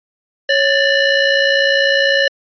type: ring-modulated tone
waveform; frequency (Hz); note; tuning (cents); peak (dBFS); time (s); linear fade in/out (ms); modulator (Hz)
sawtooth; 1168; D6; -10; -4; 0.49-2.28; 5; 614
effects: resampled to 11025 Hz